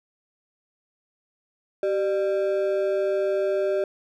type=ring-modulated tone; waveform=triangle; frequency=493.3 Hz; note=B4; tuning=2 cents flat; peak=-16 dBFS; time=1.83-3.84 s; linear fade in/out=2 ms; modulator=107 Hz; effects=none